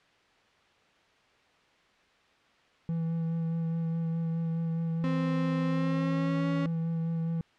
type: tone with vibrato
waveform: triangle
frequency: 164.81 Hz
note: E3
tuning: in tune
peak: -26 dBFS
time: 2.89-7.41 s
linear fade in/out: 0 ms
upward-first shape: sine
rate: 4.8 Hz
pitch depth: 14 cents each way
type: tone with pitch glide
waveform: 35% pulse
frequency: 261.6 to 278.8 Hz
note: C4 to C#4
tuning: 0 to +10 cents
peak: -28 dBFS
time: 5.04-6.66 s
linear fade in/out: 0 ms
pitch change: +110 cents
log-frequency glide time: 5.65-6.48 s
effects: white hiss -63 dBFS RMS until 7.58 s + low-pass 3000 Hz 12 dB/octave